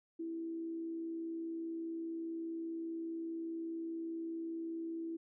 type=tone with frequency modulation; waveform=sine; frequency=329.6 Hz; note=E4; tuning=in tune; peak=-38 dBFS; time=0.19-5.17 s; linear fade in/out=10 ms; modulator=64.9 Hz; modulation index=0.2; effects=none